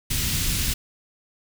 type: band-stop noise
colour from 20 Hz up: pink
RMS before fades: -24 dBFS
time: 0.1-0.74 s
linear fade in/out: 10 ms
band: 170 to 2700 Hz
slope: 12 dB/octave
effects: none